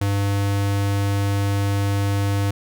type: tone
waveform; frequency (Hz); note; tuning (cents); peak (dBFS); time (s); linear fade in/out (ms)
square; 100; G2; +35; -19; 0.01-2.51; 5
effects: none